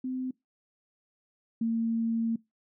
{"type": "tone pair in turn", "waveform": "sine", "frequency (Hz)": [257.1, 228], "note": ["C4", "A#3"], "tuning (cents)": [-30, -38], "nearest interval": "major second", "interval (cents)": 208, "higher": "first", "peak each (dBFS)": [-30, -25], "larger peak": "second", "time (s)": [[0.04, 0.31], [1.61, 2.36]], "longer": "second", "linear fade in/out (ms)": 5, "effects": ["noise-tail reverb RT60 0.2 s tail -23 dB re dry"]}